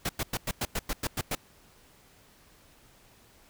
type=noise bursts; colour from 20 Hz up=pink; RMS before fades=-30 dBFS; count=10; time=0.05-1.352 s; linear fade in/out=5 ms; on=42 ms; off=98 ms; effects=pink hiss -59 dBFS RMS until 3.49 s